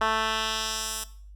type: tone with band-pass filter sweep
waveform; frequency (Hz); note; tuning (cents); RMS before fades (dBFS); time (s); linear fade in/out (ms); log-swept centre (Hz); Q
10% pulse; 220; A3; 0; -28; 0.01-1.04; 5; 1400 to 10000; 1
effects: noise-tail reverb RT60 0.5 s tail -17 dB re dry + added 50 Hz sine -43 dBFS peak until 1.35 s